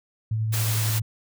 sine tone with tremolo, 110 Hz, A2, in tune, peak -21 dBFS, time 0.31-1.02 s, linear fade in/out 5 ms, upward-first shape triangle, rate 11 Hz, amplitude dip 25%
white noise, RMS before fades -29 dBFS, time 0.52-1 s, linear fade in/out 20 ms
effects none

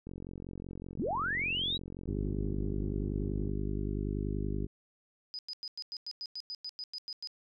click train, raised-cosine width 3 ms, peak -30 dBFS, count 156, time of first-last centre 0.07-3.492 s, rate 45.3 Hz
sine linear sweep, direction up, 97.4 to 3951 Hz, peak -30 dBFS, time 0.98-1.78 s, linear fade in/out 20 ms
harmonic tone, 50.5 Hz, G#1, 48 cents flat, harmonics 1 / 2 / 3 / 4 / 5 / 6 / 7 / 8, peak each -35 / -38 / -40 / -41 / -42 / -43 / -43 / -44 dBFS, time 2.07-4.67 s, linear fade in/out 20 ms
sine tone bursts, 4978 Hz, D#8, in tune, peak -37 dBFS, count 14, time 5.34-7.273 s, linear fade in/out 0 ms, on 48 ms, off 97 ms
effects none

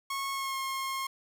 sawtooth tone with pitch glide, 1095 to 1073.7 Hz, C#6 to C6, -22 to +44 cents, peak -28 dBFS, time 0.1-1.07 s, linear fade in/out 5 ms, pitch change -34 cents, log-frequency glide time 0.32-0.57 s, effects 10-bit

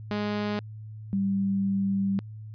sawtooth / sine tone pair in turn, 207.7 / 196.04 Hz, G#3 / G3, 0 / 0 cents, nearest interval minor second, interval 100 cents, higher first, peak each -23 dBFS, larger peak neither, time 0.11-0.59 / 1.13-2.19 s, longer second, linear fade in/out 0 ms, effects added 108 Hz sine -38 dBFS peak until 2.54 s + resampled to 11025 Hz

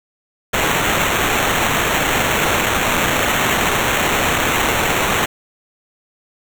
white noise with sample-and-hold, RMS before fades -17 dBFS, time 0.53-5.26 s, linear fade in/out 10 ms, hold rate 4900 Hz, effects none

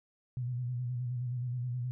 sine tone with vibrato, 123.47 Hz, B2, in tune, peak -32 dBFS, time 0.37-1.91 s, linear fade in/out 0 ms, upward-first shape square, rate 9.5 Hz, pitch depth 42 cents each way, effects none

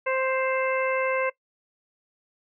harmonic tone with a mistuned harmonic, 524 Hz, C5, 2 cents sharp, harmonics 1 / 2 / 3 / 4 / 5, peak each -25 / -30 / -33 / -31 / -35 dBFS, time 0.06-1.3 s, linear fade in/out 10 ms, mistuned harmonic 5, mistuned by +16 cents, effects noise-tail reverb RT60 0.1 s tail -19 dB re dry

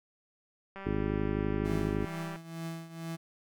click train, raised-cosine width 0.5 ms, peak -29 dBFS, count 313, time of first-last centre 0.76-2.36 s, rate 195 Hz
harmonic tone, 51.91 Hz, G#1, in tune, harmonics 1 / 2 / 3 / 4 / 5 / 6 / 7 / 8, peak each -37 / -37 / -37 / -37 / -37 / -37 / -37 / -37 dBFS, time 0.85-2.06 s, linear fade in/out 20 ms
35% pulse tone with tremolo, 164.81 Hz, E3, in tune, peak -33 dBFS, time 1.64-3.17 s, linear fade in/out 20 ms, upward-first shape triangle, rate 2.2 Hz, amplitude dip 80%
effects none

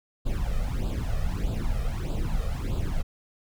brown noise with flanger, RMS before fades -27 dBFS, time 0.25-3.03 s, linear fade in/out 20 ms, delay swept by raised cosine 0.25 to 1.65 ms, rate 1.6 Hz, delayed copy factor +0.8, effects none

